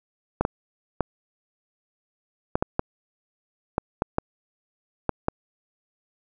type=clicks; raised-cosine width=1 ms; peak=-7 dBFS; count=11; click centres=0.41 / 0.451 / 1.007 / 2.555 / 2.625 / 2.794 / 3.781 / 4.021 / 4.184 / 5.093 / 5.284 s; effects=none